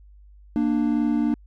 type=tone pair together; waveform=triangle; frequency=233.1 / 296.4 Hz; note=A#3 / D4; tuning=0 / +16 cents; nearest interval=major third; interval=416 cents; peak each=-20 dBFS; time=0.56-1.34 s; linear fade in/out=0 ms; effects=added 50 Hz sine -46 dBFS peak until 1.46 s